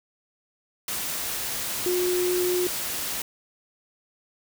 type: tone in noise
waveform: sine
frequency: 359.6 Hz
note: F#4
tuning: 49 cents flat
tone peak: -22 dBFS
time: 1.86-2.67 s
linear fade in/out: 2 ms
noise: white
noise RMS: -30 dBFS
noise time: 0.88-3.22 s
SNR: +5 dB
effects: none